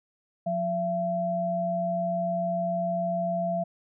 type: tone pair together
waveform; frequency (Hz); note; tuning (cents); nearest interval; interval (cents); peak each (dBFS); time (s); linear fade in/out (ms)
sine; 178.11 / 675; F3 / E5; +34 / +41; octave + major seventh; 2307; -31 / -26; 0.46-3.64; 10
effects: none